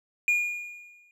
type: tone with exponential decay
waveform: triangle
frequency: 2431 Hz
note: D#7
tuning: 41 cents flat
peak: -17 dBFS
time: 0.28-1.11 s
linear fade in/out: 1 ms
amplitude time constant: 180 ms
effects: none